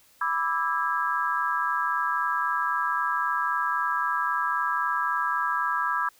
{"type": "chord", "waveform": "sine", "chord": "E dominant seventh", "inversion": "second", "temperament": "equal with one note detuned", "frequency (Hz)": [987.8, 1174.7, 1318.5, 1635.5], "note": ["B5", "D6", "E6", "G#6"], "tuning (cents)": [0, 0, 0, -27], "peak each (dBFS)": -29, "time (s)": [0.21, 6.09], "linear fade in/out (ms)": 5, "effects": ["white hiss -59 dBFS RMS until 6.19 s"]}